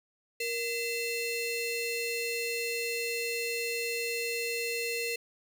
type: ring-modulated tone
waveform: 30% pulse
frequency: 1568 Hz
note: G6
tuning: in tune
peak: -25 dBFS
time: 0.4-5.16 s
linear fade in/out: 5 ms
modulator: 1100 Hz
effects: none